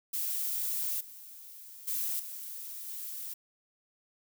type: noise with level steps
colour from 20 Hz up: violet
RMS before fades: -33 / -49 / -33 / -42 / -40 dBFS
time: 0.13-3.34 s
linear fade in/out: 10 ms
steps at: 1 / 1.87 / 2.19 / 2.87 s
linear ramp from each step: 10 ms
effects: none